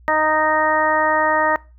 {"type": "harmonic tone", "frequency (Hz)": 310, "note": "D#4", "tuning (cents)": -6, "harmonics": [1, 2, 3, 4, 5, 6], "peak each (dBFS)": [-29, -20, -19, -22, -29, -21], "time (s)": [0.08, 1.56], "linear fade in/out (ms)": 0, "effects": ["noise-tail reverb RT60 0.3 s tail -22 dB re dry", "added 60 Hz sine -44 dBFS peak until 1.78 s"]}